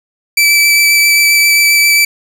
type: tone with vibrato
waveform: sawtooth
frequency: 2316 Hz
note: D7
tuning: 25 cents flat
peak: -3 dBFS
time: 0.37-2.05 s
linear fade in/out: 5 ms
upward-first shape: sine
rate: 7.5 Hz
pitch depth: 9 cents each way
effects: none